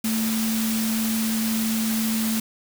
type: tone in noise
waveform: sine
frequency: 222.2 Hz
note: A3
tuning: 17 cents sharp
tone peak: -22 dBFS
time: 0.04-2.4 s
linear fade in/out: 5 ms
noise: white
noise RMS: -29 dBFS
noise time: 0.04-2.4 s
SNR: +4 dB
effects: none